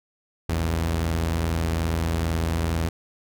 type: tone pair together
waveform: sawtooth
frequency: 58.27 / 82.41 Hz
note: A#1 / E2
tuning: 0 / 0 cents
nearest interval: tritone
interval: 600 cents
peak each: -26 / -19 dBFS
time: 0.49-2.89 s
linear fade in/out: 5 ms
effects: none